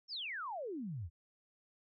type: exponential sweep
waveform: sine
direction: down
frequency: 5588 to 73.42 Hz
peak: -39 dBFS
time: 0.08-1.1 s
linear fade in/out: 50 ms
effects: none